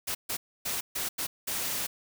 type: noise bursts at uneven times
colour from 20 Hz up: white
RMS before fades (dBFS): -32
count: 6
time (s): 0.07-0.15 / 0.29-0.37 / 0.65-0.81 / 0.95-1.09 / 1.18-1.27 / 1.47-1.87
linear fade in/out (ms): 10
effects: none